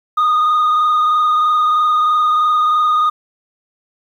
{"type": "tone with frequency modulation", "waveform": "sine", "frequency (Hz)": 1232, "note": "D#6", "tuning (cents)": -17, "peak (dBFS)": -8, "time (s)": [0.17, 3.1], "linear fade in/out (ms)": 10, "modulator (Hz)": 23.1, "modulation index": 0.93, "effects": ["tanh soft clip ceiling -10 dBFS", "8-bit"]}